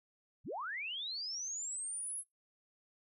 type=linear sweep; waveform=sine; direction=up; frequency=54.6 to 10900 Hz; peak=-38 dBFS; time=0.44-2.24 s; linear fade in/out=50 ms; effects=noise-tail reverb RT60 0.2 s tail -26 dB re dry